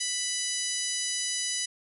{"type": "harmonic tone with a mistuned harmonic", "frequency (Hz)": 989, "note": "B5", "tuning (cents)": 2, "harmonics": [2, 3, 4, 5, 6, 7, 8, 9, 10], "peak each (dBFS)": [-39, -38, -38, -36, -34, -37, -42, -44, -35], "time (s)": [0, 1.66], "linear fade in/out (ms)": 10, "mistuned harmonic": 6, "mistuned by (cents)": 24, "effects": []}